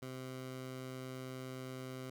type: tone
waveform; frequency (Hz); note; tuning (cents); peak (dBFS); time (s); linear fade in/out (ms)
15% pulse; 129.7; C3; -15; -37; 0.02-2.1; 5
effects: none